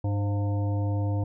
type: harmonic tone with a mistuned harmonic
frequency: 100.6 Hz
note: G2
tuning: 45 cents sharp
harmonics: 1 / 3 / 5 / 7 / 9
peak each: -24 / -34 / -38 / -41 / -43 dBFS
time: 0.04-1.24 s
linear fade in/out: 5 ms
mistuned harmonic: 5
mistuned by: +62 cents
effects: none